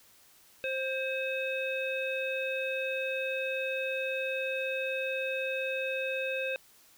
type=harmonic tone with a mistuned harmonic; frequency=528 Hz; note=C5; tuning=16 cents sharp; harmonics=1 / 3 / 5 / 7; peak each=-33 / -39 / -34 / -45 dBFS; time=0.64-6.56 s; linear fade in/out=0 ms; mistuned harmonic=5; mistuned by=-47 cents; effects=white hiss -60 dBFS RMS until 6.97 s